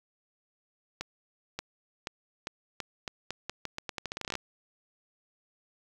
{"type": "accelerating click train", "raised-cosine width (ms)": 0.2, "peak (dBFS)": -17, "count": 22, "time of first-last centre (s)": [1.01, 4.354], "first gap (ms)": 580, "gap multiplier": 0.83, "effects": ["8-bit"]}